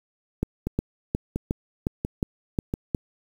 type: two click trains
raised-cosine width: 3 ms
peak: -10 / -13 dBFS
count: 8 / 4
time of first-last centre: 0.43-2.948 / 0.67-2.739 s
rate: 2.78 / 1.45 Hz
effects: 7-bit